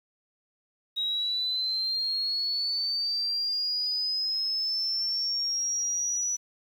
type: linear sweep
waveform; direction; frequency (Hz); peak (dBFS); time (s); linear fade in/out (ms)
sine; up; 3803 to 5920; -26; 0.96-6.37; 20
effects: 9-bit